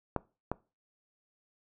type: clicks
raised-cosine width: 1 ms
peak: -15 / -17 dBFS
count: 2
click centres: 0.163 / 0.516 s
effects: noise-tail reverb RT60 0.3 s tail -21 dB re dry